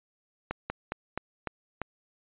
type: slowing click train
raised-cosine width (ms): 0.5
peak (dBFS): -16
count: 6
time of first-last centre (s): 0.51-1.817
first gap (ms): 190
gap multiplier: 1.16
effects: resampled to 8000 Hz